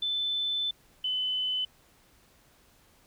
sine tone pair in turn, 3520 / 3020 Hz, A7 / F#7, 0 / +35 cents, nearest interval minor third, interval 265 cents, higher first, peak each -27 dBFS, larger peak neither, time 0.02-0.71 / 1.04-1.65 s, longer first, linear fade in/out 5 ms, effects pink hiss -62 dBFS RMS until 3.06 s

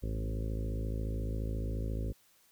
harmonic tone with a mistuned harmonic, 54.3 Hz, A1, 22 cents flat, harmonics 1 / 2 / 3 / 4 / 5 / 6 / 7 / 8 / 9 / 10, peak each -34 / -38 / -46 / -45 / -46 / -51 / -48 / -51 / -51 / -51 dBFS, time 0.02-2.13 s, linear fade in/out 20 ms, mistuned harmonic 2, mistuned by -34 cents, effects white hiss -66 dBFS RMS until 2.51 s

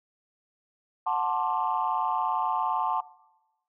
sine chord, D dominant seventh, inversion first, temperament just, 734.2 / 881 / 1057.2 / 1174.7 Hz, F#5 / A5 / C6 / D6, -14 / +2 / +18 / 0 cents, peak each -30 / -27 / -29 / -33 dBFS, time 1.06-3.01 s, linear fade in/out 10 ms, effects noise-tail reverb RT60 1.0 s tail -21 dB re dry + tanh soft clip ceiling -15 dBFS

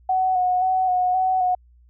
sine tone with vibrato, 739 Hz, F#5, 2 cents flat, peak -17 dBFS, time 0.09-1.55 s, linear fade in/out 5 ms, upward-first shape square, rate 1.9 Hz, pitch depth 23 cents each way, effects added 60 Hz sine -50 dBFS peak until 1.89 s

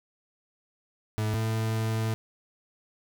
40% pulse tone pair in turn, 107.8 / 111.02 Hz, A2 / A2, -35 / +16 cents, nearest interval minor second, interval 51 cents, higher second, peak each -25 dBFS, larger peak neither, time 1.18-1.34 / 1.34-2.14 s, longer second, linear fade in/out 0 ms, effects 11-bit

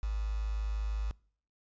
sine tone with quantisation, 52.9 Hz, G#1, 33 cents sharp, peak -30 dBFS, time 0.03-1.11 s, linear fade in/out 0 ms, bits 8, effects noise-tail reverb RT60 0.5 s tail -24 dB re dry + resampled to 16000 Hz

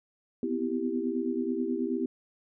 sine chord, C major seventh, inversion third, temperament equal with one note detuned, 246.9 / 256.2 / 329.6 / 392 Hz, B3 / C4 / E4 / G4, 0 / -36 / 0 / 0 cents, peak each -33 dBFS, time 0.43-2.06 s, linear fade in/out 2 ms, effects none

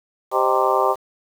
harmonic tone with a mistuned harmonic, 130.81 Hz, C3, in tune, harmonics 3 / 4 / 5 / 6 / 7 / 8 / 9, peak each -23 / -23 / -23 / -23 / -23 / -23 / -23 dBFS, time 0.31-0.96 s, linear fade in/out 50 ms, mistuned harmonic 5, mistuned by -90 cents, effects 7-bit

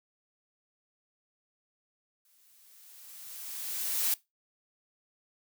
blue noise with exponential growth, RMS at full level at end -27 dBFS, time 2.25-4.14 s, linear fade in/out 2 ms, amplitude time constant 410 ms, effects noise-tail reverb RT60 0.2 s tail -21 dB re dry

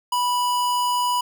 square tone, 983 Hz, B5, 8 cents flat, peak -20 dBFS, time 0.12-1.21 s, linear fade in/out 5 ms, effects none

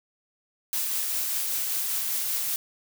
blue noise with tremolo, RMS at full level -27 dBFS, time 0.73-2.56 s, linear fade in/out 0 ms, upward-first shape triangle, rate 5.1 Hz, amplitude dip 25%, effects none

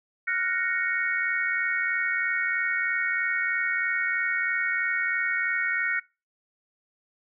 sine chord, Gb major seventh, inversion third, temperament equal, 1396.9 / 1480 / 1864.7 / 2217 Hz, F6 / Gb6 / Bb6 / Db7, 0 / 0 / 0 / 0 cents, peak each -33 / -30 / -28 / -29 dBFS, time 0.27-6 s, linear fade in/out 10 ms, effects noise-tail reverb RT60 0.3 s tail -24 dB re dry

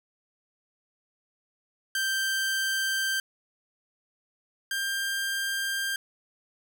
sawtooth tone pair in turn, 1568 / 1590.8 Hz, G6 / G6, 0 / +25 cents, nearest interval unison, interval 25 cents, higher second, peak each -22 / -24 dBFS, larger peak first, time 1.95-3.2 / 4.71-5.96 s, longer neither, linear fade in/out 2 ms, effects none

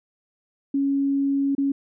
sine tone with dropouts, 277.2 Hz, C#4, in tune, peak -19 dBFS, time 0.74-1.72 s, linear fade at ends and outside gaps 5 ms, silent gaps 1.551-1.58 s, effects none

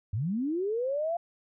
sine linear sweep, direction up, 89.3 to 698.5 Hz, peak -27 dBFS, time 0.13-1.17 s, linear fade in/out 5 ms, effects none

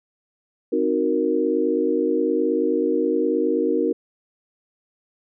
sine chord, C half-diminished seventh, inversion none, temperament equal, 261.6 / 311.1 / 370 / 466.2 Hz, C4 / Eb4 / Gb4 / Bb4, 0 / 0 / 0 / 0 cents, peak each -26 / -23 / -24 / -22 dBFS, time 0.72-3.93 s, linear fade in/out 10 ms, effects none

